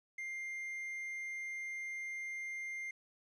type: tone with quantisation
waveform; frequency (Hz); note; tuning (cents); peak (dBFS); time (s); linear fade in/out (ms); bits
triangle; 2100; C7; +6; -38; 0.18-2.91; 5; 11
effects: resampled to 22050 Hz